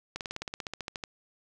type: slowing click train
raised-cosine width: 0.2 ms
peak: -18 dBFS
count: 15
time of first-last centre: 0.16-1.038 s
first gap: 48 ms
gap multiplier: 1.04
effects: none